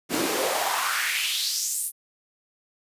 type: noise with high-pass filter sweep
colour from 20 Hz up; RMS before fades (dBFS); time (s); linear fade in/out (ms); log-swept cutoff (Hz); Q
pink; -26; 0.09-1.92; 50; 240 to 11000; 3.1
effects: resampled to 32000 Hz